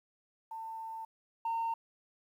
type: tone pair in turn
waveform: sine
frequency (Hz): 896 / 913.8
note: A5 / A#5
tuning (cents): +31 / -35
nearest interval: unison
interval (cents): 34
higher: second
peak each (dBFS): -39 / -29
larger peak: second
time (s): 0.51-1.05 / 1.45-1.74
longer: first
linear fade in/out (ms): 5
effects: tanh soft clip ceiling -29 dBFS + 11-bit